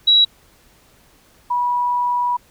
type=tone pair in turn; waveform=sine; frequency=3887 / 975.1 Hz; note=B7 / B5; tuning=-28 / -22 cents; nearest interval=2 octaves; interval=2394 cents; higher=first; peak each=-9 / -16 dBFS; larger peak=first; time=0.07-0.25 / 1.5-2.37 s; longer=second; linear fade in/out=10 ms; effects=pink hiss -53 dBFS RMS until 2.5 s